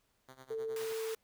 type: tone with tremolo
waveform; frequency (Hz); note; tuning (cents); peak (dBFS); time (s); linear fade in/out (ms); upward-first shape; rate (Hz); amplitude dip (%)
5% pulse; 130.81; C3; 0; -39; 0.28-0.93; 5; sine; 9.6; 85
type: tone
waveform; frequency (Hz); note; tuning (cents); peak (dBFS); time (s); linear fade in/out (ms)
sine; 445.3; A4; +21; -35; 0.5-1.15; 10
type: high-pass noise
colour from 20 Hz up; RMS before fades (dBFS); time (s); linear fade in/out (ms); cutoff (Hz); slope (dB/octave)
pink; -47; 0.76-1.15; 2; 840; 48
effects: pink hiss -75 dBFS RMS until 1.23 s